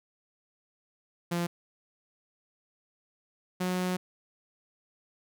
sawtooth tone pair in turn, 172.5 / 182.34 Hz, F3 / F#3, -21 / -25 cents, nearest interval minor second, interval 96 cents, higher second, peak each -24 dBFS, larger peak neither, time 1.31-1.47 / 3.6-3.97 s, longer second, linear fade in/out 10 ms, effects none

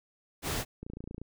pink noise, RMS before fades -33 dBFS, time 0.42-0.65 s, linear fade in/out 50 ms
click train, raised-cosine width 3 ms, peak -28 dBFS, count 12, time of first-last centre 0.83-1.216 s, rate 28.5 Hz
effects none

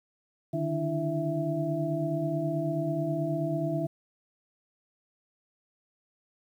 sine tone cluster, 143.9 / 153.2 / 296.9 / 332.2 / 662 Hz, D3 / D#3 / D4 / E4 / E5, -35 / -27 / +19 / +13 / +7 cents, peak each -40 / -31 / -35 / -33 / -32 dBFS, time 0.53-3.87 s, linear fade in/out 10 ms, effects 10-bit

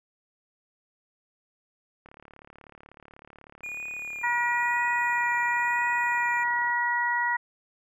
click train, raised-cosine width 0.5 ms, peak -33 dBFS, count 169, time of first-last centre 2.06-6.701 s, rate 36.2 Hz
triangle tone with vibrato, 2429 Hz, D#7, 42 cents flat, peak -32 dBFS, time 3.63-6.44 s, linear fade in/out 10 ms, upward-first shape sine, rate 1 Hz, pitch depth 29 cents each way
harmonic tone, 479.8 Hz, A#4, 50 cents sharp, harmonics 2 / 3 / 4, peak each -27 / -33 / -26 dBFS, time 4.23-7.37 s, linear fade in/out 10 ms
effects none

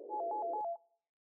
white band-pass noise, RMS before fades -47 dBFS, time 0-0.61 s, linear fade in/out 0 ms, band 350 to 520 Hz, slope 48 dB/octave
sine tone with vibrato, 760 Hz, F#5, 46 cents sharp, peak -35 dBFS, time 0.09-0.77 s, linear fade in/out 50 ms, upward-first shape square, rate 4.5 Hz, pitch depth 190 cents each way
effects noise-tail reverb RT60 0.6 s tail -21 dB re dry

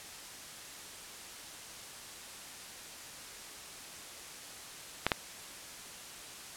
clicks, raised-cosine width 0.3 ms, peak -10 dBFS, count 2, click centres 5.066 / 5.118 s, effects white hiss -47 dBFS RMS until 6.56 s + low-pass 10000 Hz 12 dB/octave

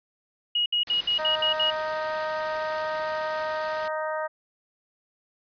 sine tone bursts, 2893 Hz, F#7, 40 cents flat, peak -21 dBFS, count 7, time 0.55-1.704 s, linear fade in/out 5 ms, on 110 ms, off 64 ms
white noise, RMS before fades -37 dBFS, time 0.87-3.88 s, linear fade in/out 2 ms
harmonic tone, 311.1 Hz, D#4, in tune, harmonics 2 / 3 / 4 / 5 / 6, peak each -29 / -33 / -35 / -37 / -39 dBFS, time 1.18-4.28 s, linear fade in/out 20 ms
effects resampled to 11025 Hz

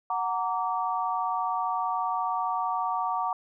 sine chord, Gb augmented, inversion none, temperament just, 740 / 925 / 1156.2 Hz, Gb5 / Bb5 / D6, 0 / -14 / -27 cents, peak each -30 dBFS, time 0.1-3.33 s, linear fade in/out 2 ms, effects none

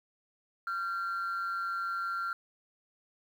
sine tone pair together, 1376.8 / 1562 Hz, F6 / G6, -25 / -7 cents, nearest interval major second, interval 218 cents, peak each -30 / -38 dBFS, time 0.67-2.33 s, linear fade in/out 2 ms, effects tanh soft clip ceiling -29 dBFS + 10-bit

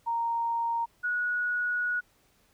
sine tone pair in turn, 929 / 1459.9 Hz, A#5 / F#6, -6 / -24 cents, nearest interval minor sixth, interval 782 cents, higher second, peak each -26 dBFS, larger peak neither, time 0.06-0.86 / 1.03-2.01 s, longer second, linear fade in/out 20 ms, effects pink hiss -66 dBFS RMS until 2.53 s

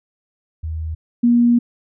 sine tone pair in turn, 79.6 / 238.5 Hz, D#2 / A#3, +40 / +40 cents, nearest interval octave + perfect fifth, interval 1900 cents, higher second, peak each -22 / -10 dBFS, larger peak second, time 0.63-0.95 / 1.23-1.59 s, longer second, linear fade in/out 10 ms, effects none

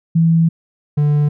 sine / triangle tone pair in turn, 164.81 / 147.42 Hz, E3 / D3, 0 / +7 cents, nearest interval major second, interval 193 cents, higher first, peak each -9 dBFS, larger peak neither, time 0.15-0.49 / 0.97-1.29 s, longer first, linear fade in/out 10 ms, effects none

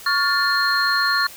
sine tone cluster, 1117 / 1415 / 1765 / 4218 Hz, C#6 / F6 / A6 / C8, +13 / +22 / +5 / +13 cents, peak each -22 dBFS, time 0.06-1.27 s, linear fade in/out 5 ms, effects white hiss -40 dBFS RMS until 1.36 s

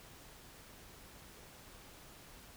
silence, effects pink hiss -56 dBFS RMS until 2.56 s

